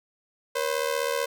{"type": "ring-modulated tone", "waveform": "sawtooth", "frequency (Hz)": 516, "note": "C5", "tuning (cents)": -24, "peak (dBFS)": -18, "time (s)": [0.55, 1.26], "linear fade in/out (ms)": 10, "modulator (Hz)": 37.9, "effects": []}